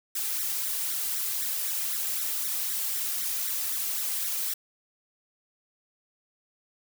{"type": "noise with flanger", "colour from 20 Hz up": "blue", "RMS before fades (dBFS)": -30, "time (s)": [0.15, 4.54], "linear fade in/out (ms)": 5, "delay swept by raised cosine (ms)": [0.52, 2.52], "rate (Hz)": 3.9, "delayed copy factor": 0.8, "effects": []}